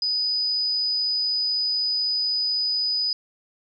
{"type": "tone", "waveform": "sine", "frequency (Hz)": 4978, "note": "D#8", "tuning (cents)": 0, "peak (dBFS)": -21, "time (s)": [0.02, 3.13], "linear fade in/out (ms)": 2, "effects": []}